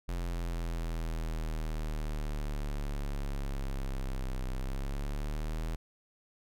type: exponential two-way sweep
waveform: square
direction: down then up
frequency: 43.65 to 32 to 40.84 Hz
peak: -33 dBFS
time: 0.08-5.76 s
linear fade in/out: 10 ms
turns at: 4.51 s
effects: none